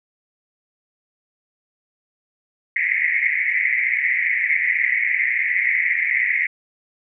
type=band-pass noise; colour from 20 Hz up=white; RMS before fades=-20 dBFS; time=2.76-6.47 s; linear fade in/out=5 ms; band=1900 to 2200 Hz; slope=96 dB/octave; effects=none